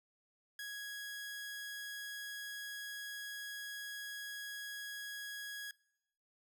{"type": "tone", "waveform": "sawtooth", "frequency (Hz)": 1661.2, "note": "G#6", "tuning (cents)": 0, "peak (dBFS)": -39, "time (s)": [0.59, 5.71], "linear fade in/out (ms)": 2, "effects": ["noise-tail reverb RT60 0.9 s tail -24 dB re dry"]}